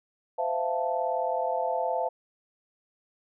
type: chord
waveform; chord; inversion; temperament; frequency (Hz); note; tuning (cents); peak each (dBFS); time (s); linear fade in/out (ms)
sine; F major seventh; second; equal with one note detuned; 513.7 / 659.3 / 698.5 / 880; C5 / E5 / F5 / A5; -32 / 0 / 0 / 0; -31; 0.38-2.09; 10
effects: none